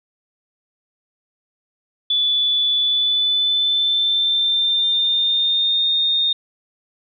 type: tone with pitch glide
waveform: sine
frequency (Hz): 3463 to 3669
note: A7 to A#7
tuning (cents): -28 to -28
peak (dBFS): -15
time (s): 2.1-6.33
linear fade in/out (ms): 5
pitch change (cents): +100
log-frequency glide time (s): 2.79-5.9
effects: none